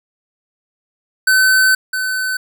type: tone pair in turn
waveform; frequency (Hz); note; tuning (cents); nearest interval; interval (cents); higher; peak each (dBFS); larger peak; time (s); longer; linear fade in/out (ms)
square; 1523 / 1517.2; F#6 / F#6; +50 / +43; unison; 7; first; -10 / -18; first; 1.27-1.75 / 1.93-2.37; first; 5
effects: none